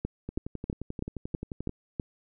two click trains, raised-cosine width 3 ms, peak -17 / -22 dBFS, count 7 / 17, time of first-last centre 0.05-1.998 / 0.29-1.694 s, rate 3.08 / 11.4 Hz, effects none

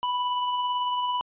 square tone with tremolo, 989 Hz, B5, 2 cents sharp, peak -24 dBFS, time 0.03-1.21 s, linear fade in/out 0 ms, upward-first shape sine, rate 18 Hz, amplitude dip 25%, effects resampled to 8000 Hz

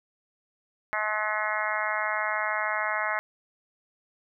harmonic tone, 213.3 Hz, G#3, 46 cents sharp, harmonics 3 / 4 / 5 / 6 / 7 / 8 / 9 / 10, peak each -34 / -34 / -34 / -34 / -34 / -34 / -34 / -34 dBFS, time 0.93-3.19 s, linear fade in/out 0 ms, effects none

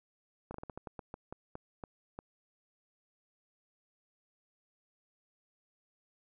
slowing click train, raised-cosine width 1 ms, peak -28 dBFS, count 13, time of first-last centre 0.51-2.19 s, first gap 33 ms, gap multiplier 1.24, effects none

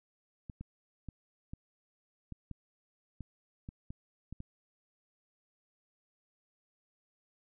clicks, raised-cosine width 5 ms, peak -30 dBFS, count 11, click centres 0.498 / 0.61 / 1.087 / 1.535 / 2.323 / 2.513 / 3.207 / 3.689 / 3.905 / 4.326 / 4.404 s, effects none

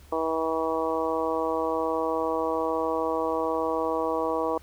harmonic tone, 161.2 Hz, E3, 38 cents flat, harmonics 2 / 3 / 4 / 5 / 6 / 7, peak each -32 / -28 / -31 / -35 / -32 / -33 dBFS, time 0.12-4.58 s, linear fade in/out 5 ms, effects added 72 Hz sine -50 dBFS peak until 4.62 s + pink hiss -56 dBFS RMS until 4.62 s

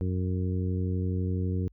harmonic tone, 92 Hz, F#2, 9 cents flat, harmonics 1 / 2 / 3 / 4 / 5, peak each -27 / -33 / -37 / -39 / -41 dBFS, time 0.01-1.68 s, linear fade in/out 0 ms, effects added 50 Hz sine -56 dBFS peak until 1.72 s

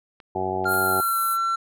clicks, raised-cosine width 0.3 ms, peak -29 dBFS, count 3, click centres 0.202 / 0.644 / 0.742 s
harmonic tone, 94 Hz, F#2, 28 cents sharp, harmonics 1 / 2 / 3 / 4 / 5 / 6 / 7 / 8 / 9, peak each -36 / -36 / -38 / -28 / -36 / -39 / -33 / -29 / -30 dBFS, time 0.35-1.01 s, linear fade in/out 5 ms
triangle tone with pitch glide, 1396.9 to 1350.1 Hz, F6 to E6, 0 to +41 cents, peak -19 dBFS, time 0.65-1.56 s, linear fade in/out 10 ms, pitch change -59 cents, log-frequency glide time 0.79-1.17 s
pink band-pass noise, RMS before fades -31 dBFS, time 0.67-1.38 s, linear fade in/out 50 ms, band 10000 to 14000 Hz, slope 48 dB/octave
effects none

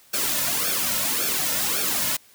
white noise with flanger, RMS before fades -24 dBFS, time 0.13-2.17 s, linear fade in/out 10 ms, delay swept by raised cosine 1 to 2.6 ms, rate 1.8 Hz, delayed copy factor -0.8, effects white hiss -54 dBFS RMS until 2.34 s

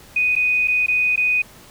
sine tone with dropouts, 2489 Hz, D#7, in tune, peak -15 dBFS, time 0.16-1.42 s, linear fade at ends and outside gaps 5 ms, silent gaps 0.354-0.362 / 0.675-0.681 / 0.863-0.882 / 1.16-1.175 s, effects pink hiss -45 dBFS RMS until 1.7 s

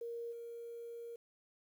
sine tone with level steps, 468.1 Hz, A#4, 7 cents sharp, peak -40 / -44 dBFS, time 0.01-1.16 s, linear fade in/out 5 ms, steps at 0.31 s, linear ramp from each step 20 ms, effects 11-bit

